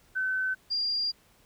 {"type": "tone pair in turn", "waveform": "sine", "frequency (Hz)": [1523, 4791], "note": ["F#6", "D8"], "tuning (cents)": [50, 34], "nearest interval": "octave + minor sixth", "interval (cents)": 1984, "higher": "second", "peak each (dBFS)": -26, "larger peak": "neither", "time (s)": [[0.15, 0.55], [0.7, 1.12]], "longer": "second", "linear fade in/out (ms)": 20, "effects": ["pink hiss -62 dBFS RMS until 1.45 s"]}